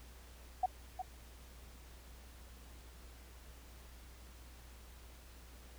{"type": "tone with echo", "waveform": "sine", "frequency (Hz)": 743, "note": "F#5", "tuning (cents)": 7, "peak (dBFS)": -28, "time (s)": [0.63, 0.66], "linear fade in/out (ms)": 5, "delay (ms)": 360, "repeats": 1, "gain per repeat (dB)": -9, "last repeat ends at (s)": 1.02, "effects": ["added 60 Hz sine -54 dBFS peak until 5.78 s", "pink hiss -60 dBFS RMS until 5.78 s"]}